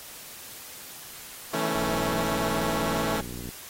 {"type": "chord", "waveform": "10% pulse", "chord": "A major", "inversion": "second", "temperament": "equal with one note detuned", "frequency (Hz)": [163.11, 220, 277.2], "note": ["E3", "A3", "C#4"], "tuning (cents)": [-18, 0, 0], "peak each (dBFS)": [-23, -22, -24], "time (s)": [1.53, 3.21], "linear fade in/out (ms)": 10}
{"type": "click train", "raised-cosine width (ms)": 3, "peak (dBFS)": -27, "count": 106, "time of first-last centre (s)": [1.76, 3.49], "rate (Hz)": 60.7}
{"effects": ["white hiss -43 dBFS RMS until 3.69 s", "AAC 48 kbps"]}